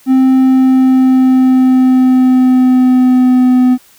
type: tone with pitch glide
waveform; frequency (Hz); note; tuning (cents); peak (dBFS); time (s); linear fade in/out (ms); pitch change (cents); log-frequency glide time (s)
triangle; 261.6 to 252.3; C4 to B3; 0 to +37; -3; 0.06-3.78; 50; -63; 0.35-3.59
effects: white hiss -45 dBFS RMS until 3.98 s